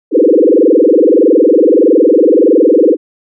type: tone with frequency modulation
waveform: sine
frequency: 402.8 Hz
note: G4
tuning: 47 cents sharp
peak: -4 dBFS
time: 0.11-2.97 s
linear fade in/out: 50 ms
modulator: 21.6 Hz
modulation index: 5.2
effects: none